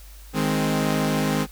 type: chord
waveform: sawtooth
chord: Ab major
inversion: second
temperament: equal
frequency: 155.56 / 207.7 / 261.6 Hz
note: Eb3 / Ab3 / C4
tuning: 0 / 0 / 0 cents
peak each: -21 dBFS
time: 0.33-1.47 s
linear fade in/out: 50 ms
effects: added 50 Hz sine -41 dBFS peak until 1.51 s + white hiss -50 dBFS RMS until 1.51 s